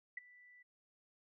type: tone with ADSR envelope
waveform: sine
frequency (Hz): 1975.5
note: B6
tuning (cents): 0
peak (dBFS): -38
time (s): 0.17-0.63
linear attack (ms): 5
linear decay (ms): 16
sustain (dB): -21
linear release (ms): 12
effects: none